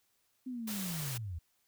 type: linear sweep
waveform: sine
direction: down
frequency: 261.6 to 76.2 Hz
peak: -37 dBFS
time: 0.46-1.39 s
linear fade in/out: 10 ms
type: noise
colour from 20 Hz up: white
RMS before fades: -41 dBFS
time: 0.67-1.18 s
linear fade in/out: 10 ms
effects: white hiss -75 dBFS RMS until 1.67 s